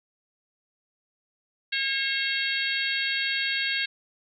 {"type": "harmonic tone with a mistuned harmonic", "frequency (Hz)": 542, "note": "C#5", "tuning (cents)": -39, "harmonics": [3, 4, 5, 6, 7, 8], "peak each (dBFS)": [-30, -31, -32, -33, -33, -34], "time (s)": [1.72, 3.86], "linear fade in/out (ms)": 10, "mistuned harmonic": 8, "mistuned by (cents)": 19, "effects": []}